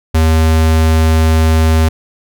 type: tone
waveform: square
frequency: 80 Hz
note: D#2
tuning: 49 cents sharp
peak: -8 dBFS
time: 0.14-1.89 s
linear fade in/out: 10 ms
effects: none